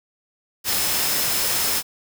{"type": "tone in noise", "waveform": "sine", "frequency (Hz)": 5200, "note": "E8", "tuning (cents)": -24, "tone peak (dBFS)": -30, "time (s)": [0.64, 1.83], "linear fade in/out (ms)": 50, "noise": "white", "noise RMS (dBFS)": -22, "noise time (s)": [0.64, 1.83], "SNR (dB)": -11, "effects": []}